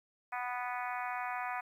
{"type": "harmonic tone", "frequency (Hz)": 246.9, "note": "B3", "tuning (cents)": 0, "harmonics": [3, 4, 5, 6, 7, 8, 9, 10], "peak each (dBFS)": [-39, -41, -43, -45, -46, -47, -48, -49], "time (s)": [0.32, 1.61], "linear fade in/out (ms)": 10, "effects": ["11-bit"]}